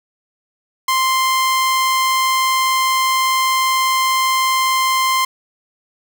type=tone; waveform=sawtooth; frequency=1046.5 Hz; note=C6; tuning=in tune; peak=-10 dBFS; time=0.88-5.25 s; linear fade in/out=5 ms; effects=none